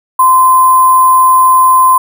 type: tone with sample-and-hold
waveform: sine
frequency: 1034 Hz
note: C6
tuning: 21 cents flat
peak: -3 dBFS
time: 0.19-1.98 s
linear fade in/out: 5 ms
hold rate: 11025 Hz
effects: none